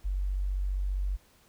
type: tone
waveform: sine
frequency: 47.51 Hz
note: F#1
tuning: 47 cents sharp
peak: -27 dBFS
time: 0.04-1.17 s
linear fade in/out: 20 ms
effects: pink hiss -62 dBFS RMS until 1.48 s